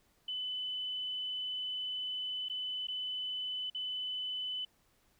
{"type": "tone with dropouts", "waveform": "sine", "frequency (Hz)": 3009, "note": "F#7", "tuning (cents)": 28, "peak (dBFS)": -35, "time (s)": [0.28, 4.65], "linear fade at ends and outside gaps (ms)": 5, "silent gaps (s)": [[2.486, 2.497], [2.871, 2.883], [3.7, 3.747]], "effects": ["pink hiss -71 dBFS RMS until 5.19 s"]}